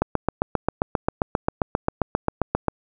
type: click train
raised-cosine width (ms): 1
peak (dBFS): -5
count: 21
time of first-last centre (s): 0.02-2.683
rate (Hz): 7.51
effects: none